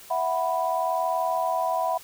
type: chord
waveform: sine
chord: E suspended second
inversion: none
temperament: equal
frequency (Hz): 659.3 / 740 / 987.8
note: E5 / F#5 / B5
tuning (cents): 0 / 0 / 0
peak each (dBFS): -27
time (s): 0.1-1.98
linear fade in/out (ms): 10
effects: white hiss -47 dBFS RMS until 2.03 s